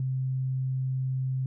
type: tone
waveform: sine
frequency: 130.81 Hz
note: C3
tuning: in tune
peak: -26 dBFS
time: 0-1.46 s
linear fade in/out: 2 ms
effects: none